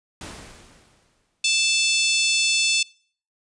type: noise with exponential decay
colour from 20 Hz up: pink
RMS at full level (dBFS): -35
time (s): 0.21-1.46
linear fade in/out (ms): 2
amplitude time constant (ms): 270
type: harmonic tone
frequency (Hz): 880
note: A5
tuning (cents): 0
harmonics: 3 / 4 / 5 / 6 / 7 / 8 / 9 / 10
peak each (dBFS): -22 / -24 / -26 / -28 / -29 / -30 / -31 / -32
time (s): 1.44-2.83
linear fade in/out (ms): 5
effects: noise-tail reverb RT60 0.5 s tail -25 dB re dry + resampled to 22050 Hz